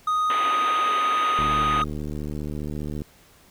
triangle tone, 1244.5 Hz, D#6, in tune, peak -18 dBFS, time 0.07-1.84 s, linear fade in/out 5 ms
white band-pass noise, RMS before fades -31 dBFS, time 0.3-1.82 s, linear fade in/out 0 ms, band 250 to 3200 Hz, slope 48 dB/octave
click train, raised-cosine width 3 ms, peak -19 dBFS, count 123, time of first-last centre 1.39-3.019 s, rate 74.9 Hz
effects pink hiss -54 dBFS RMS until 3.5 s

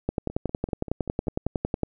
two click trains, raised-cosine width 2 ms, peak -23 / -11 dBFS, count 7 / 20, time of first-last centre 0.3-1.465 / 0.09-1.833 s, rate 5.15 / 10.9 Hz, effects none

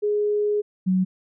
sine tone pair in turn, 416.5 / 186.05 Hz, G#4 / F#3, +5 / +10 cents, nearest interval octave + major second, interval 1395 cents, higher first, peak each -19 / -17 dBFS, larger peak second, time 0.02-0.62 / 0.86-1.05 s, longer first, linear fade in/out 20 ms, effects none

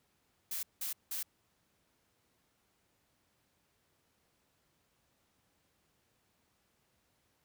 blue noise bursts, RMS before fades -38 dBFS, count 3, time 0.51-1.23 s, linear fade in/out 5 ms, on 120 ms, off 180 ms, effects pink hiss -75 dBFS RMS until 7.44 s + high-pass 60 Hz 12 dB/octave

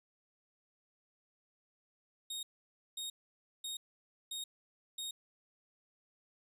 sawtooth tone bursts, 3729 Hz, A#7, in tune, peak -36 dBFS, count 5, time 2.3-5.11 s, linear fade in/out 5 ms, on 130 ms, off 540 ms, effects resampled to 32000 Hz

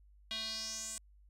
square tone with band-pass filter sweep, 220.8 Hz, A3, 6 cents sharp, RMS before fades -41 dBFS, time 0.31-0.98 s, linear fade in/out 0 ms, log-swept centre 3500 to 8200 Hz, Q 4.5, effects added 50 Hz sine -59 dBFS peak until 1.29 s

